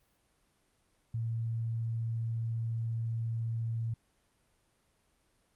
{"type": "tone", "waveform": "sine", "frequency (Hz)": 114.3, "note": "A#2", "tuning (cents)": -34, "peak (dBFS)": -31, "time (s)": [1.14, 3.94], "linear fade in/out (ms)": 5, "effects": ["pink hiss -72 dBFS RMS until 5.55 s", "Opus 32 kbps"]}